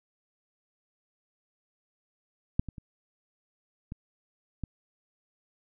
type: clicks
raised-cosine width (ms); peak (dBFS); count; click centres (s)
5; -11 / -25 / -30 / -25 / -21; 5; 2.595 / 2.687 / 2.782 / 3.921 / 4.637
effects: none